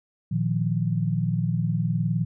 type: chord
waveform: sine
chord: Bb suspended fourth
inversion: none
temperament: just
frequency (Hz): 116.54 / 155.39 / 174.81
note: Bb2 / Eb3 / F3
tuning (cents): 0 / -2 / +2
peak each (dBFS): -26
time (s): 0.31-2.25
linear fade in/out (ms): 10
effects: none